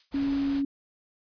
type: noise with exponential decay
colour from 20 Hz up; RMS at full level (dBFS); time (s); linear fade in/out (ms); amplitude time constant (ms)
violet; -42; 0-0.19; 2; 41
type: noise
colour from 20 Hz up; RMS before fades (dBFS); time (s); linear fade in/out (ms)
pink; -41; 0.11-0.63; 50
type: tone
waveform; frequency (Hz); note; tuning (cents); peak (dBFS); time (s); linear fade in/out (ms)
sine; 278; C#4; +5; -24; 0.14-0.65; 5
effects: resampled to 11025 Hz